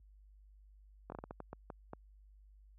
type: slowing click train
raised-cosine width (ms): 1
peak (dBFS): -30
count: 10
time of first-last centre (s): 1.1-1.934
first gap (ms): 21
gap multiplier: 1.35
effects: added 50 Hz sine -53 dBFS peak until 2.78 s + high-pass 60 Hz 12 dB/octave